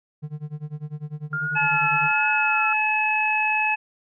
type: tone with tremolo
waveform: triangle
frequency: 150.3 Hz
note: D3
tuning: 40 cents sharp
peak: -25 dBFS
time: 0.22-2.12 s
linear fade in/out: 20 ms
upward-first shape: sine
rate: 10 Hz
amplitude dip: 95%
type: tone with vibrato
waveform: sine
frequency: 1397 Hz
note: F6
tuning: in tune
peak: -24 dBFS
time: 1.33-2.73 s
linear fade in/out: 2 ms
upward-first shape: triangle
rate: 1.3 Hz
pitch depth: 63 cents each way
type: harmonic tone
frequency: 859 Hz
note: A5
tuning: 42 cents flat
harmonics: 1 / 2 / 3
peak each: -24 / -29 / -21 dBFS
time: 1.55-3.76 s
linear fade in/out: 20 ms
effects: none